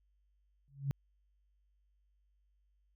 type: tone with exponential growth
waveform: sine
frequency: 138.59 Hz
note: C#3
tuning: in tune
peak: -27 dBFS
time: 0.68-0.91 s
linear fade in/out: 0 ms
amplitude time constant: 48 ms
effects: added 50 Hz sine -70 dBFS peak until 2.95 s